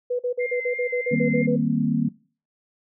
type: tone bursts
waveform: sine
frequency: 492.6 Hz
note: B4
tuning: 5 cents flat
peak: -21 dBFS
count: 11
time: 0.1-1.563 s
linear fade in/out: 10 ms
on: 93 ms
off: 44 ms
type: tone with vibrato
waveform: sine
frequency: 2093 Hz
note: C7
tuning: in tune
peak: -29 dBFS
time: 0.39-1.47 s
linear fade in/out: 20 ms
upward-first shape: sine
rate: 3.1 Hz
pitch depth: 18 cents each way
type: chord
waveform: sine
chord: C minor seventh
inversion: first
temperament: equal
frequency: 155.56 / 196 / 233.1 / 261.6 Hz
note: Eb3 / G3 / Bb3 / C4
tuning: 0 / 0 / 0 / 0 cents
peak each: -25 / -28 / -22 / -27 dBFS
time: 1.11-2.09 s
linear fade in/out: 10 ms
effects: noise-tail reverb RT60 0.4 s tail -21 dB re dry